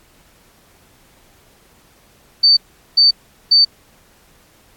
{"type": "tone bursts", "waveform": "sine", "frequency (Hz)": 4570, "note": "D8", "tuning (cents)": -48, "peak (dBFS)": -7, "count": 3, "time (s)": [2.43, 3.65], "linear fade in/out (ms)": 10, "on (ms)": 140, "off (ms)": 400, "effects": ["pink hiss -52 dBFS RMS until 4.76 s", "AAC 64 kbps"]}